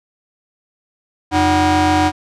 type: ring-modulated tone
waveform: 30% pulse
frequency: 219.9 Hz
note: A3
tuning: 1 cent flat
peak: -6 dBFS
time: 1.31-2.12 s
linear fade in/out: 50 ms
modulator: 526 Hz
effects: low-pass 7000 Hz 12 dB/octave